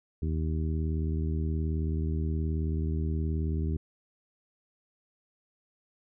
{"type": "harmonic tone", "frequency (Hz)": 78.8, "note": "D#2", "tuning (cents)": 23, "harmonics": [1, 2, 3, 4, 5], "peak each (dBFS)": [-28, -34, -38, -40, -42], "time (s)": [0.22, 3.77], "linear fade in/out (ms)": 5, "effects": []}